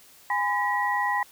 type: tone cluster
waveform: sine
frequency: 823 / 1011 / 1920 Hz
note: G#5 / B5 / B6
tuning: -16 / +40 / -49 cents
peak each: -27 dBFS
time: 0.3-1.23 s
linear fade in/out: 2 ms
effects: white hiss -53 dBFS RMS until 1.31 s